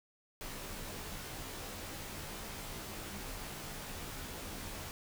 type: noise with comb filter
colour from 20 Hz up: pink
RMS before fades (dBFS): -44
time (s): 0.41-4.91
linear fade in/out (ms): 0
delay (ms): 17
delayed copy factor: -1
effects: none